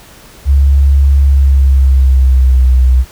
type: tone with pitch glide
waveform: sine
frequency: 69.3 to 63.55 Hz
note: C#2 to C2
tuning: 0 to -50 cents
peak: -4 dBFS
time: 0.45-3.05 s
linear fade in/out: 50 ms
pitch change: -150 cents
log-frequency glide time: 1.22-2.67 s
effects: pink hiss -38 dBFS RMS until 3.11 s